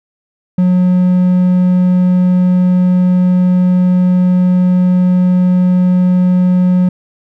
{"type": "tone", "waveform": "triangle", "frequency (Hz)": 181.3, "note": "F#3", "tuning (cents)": -35, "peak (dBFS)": -5, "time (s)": [0.58, 6.89], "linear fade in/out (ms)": 5, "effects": []}